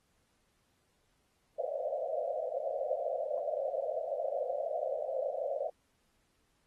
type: band-pass noise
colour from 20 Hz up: pink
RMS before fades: -35 dBFS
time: 1.58-5.7 s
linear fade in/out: 10 ms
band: 510 to 690 Hz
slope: 96 dB/octave
effects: pink hiss -75 dBFS RMS until 6.66 s + AAC 32 kbps